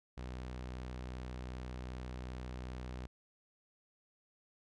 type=tone; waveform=sawtooth; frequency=62.6 Hz; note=B1; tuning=24 cents sharp; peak=-38 dBFS; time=0.17-3.07 s; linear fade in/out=10 ms; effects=low-pass 6000 Hz 12 dB/octave